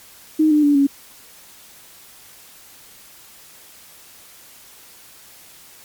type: tone with pitch steps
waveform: sine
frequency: 311.1 / 300 / 289.3 / 278.9 Hz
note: D#4 / D4 / D4 / C#4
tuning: 0 / +37 / -26 / +11 cents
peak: -11 dBFS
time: 0.39-0.87 s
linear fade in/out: 10 ms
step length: 120 ms
effects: white hiss -45 dBFS RMS until 5.84 s + MP3 96 kbps